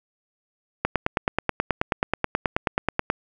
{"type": "click train", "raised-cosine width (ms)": 0.5, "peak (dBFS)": -5, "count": 22, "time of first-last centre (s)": [0.85, 3.101], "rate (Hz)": 9.33, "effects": []}